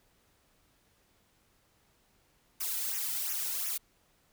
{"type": "noise with flanger", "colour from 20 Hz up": "blue", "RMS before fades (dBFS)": -34, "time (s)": [2.6, 3.78], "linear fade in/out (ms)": 10, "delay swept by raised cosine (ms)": [0.23, 1.83], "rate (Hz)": 2.8, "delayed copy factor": -0.9, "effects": ["pink hiss -69 dBFS RMS until 4.32 s"]}